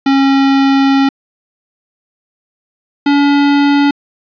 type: tone pair in turn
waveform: square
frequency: 272.8 / 284.9 Hz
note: C#4 / C#4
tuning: -28 / +48 cents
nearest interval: minor second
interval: 76 cents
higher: second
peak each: -8 dBFS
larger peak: neither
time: 0.06-1.09 / 3.06-3.91 s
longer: first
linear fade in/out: 5 ms
effects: resampled to 11025 Hz + 7-bit

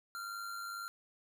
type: tone with amplitude modulation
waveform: square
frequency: 1382 Hz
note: F6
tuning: 19 cents flat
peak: -39 dBFS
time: 0.15-0.88 s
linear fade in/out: 0 ms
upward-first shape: sine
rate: 102 Hz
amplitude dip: 45%
effects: none

